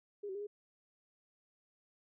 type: tone with pitch steps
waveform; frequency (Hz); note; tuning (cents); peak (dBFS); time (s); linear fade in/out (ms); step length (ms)
sine; 409.4 / 379.9 / 407.4 / 413.8; G#4 / F#4 / G#4 / G#4; -25 / +46 / -33 / -6; -39; 0.23-0.47; 10; 60
effects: none